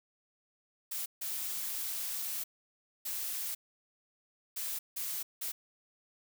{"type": "noise bursts at uneven times", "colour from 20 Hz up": "blue", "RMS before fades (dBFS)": -37, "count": 6, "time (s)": [[0.91, 1.06], [1.21, 2.44], [3.05, 3.55], [4.56, 4.79], [4.96, 5.23], [5.41, 5.52]], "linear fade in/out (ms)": 10, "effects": []}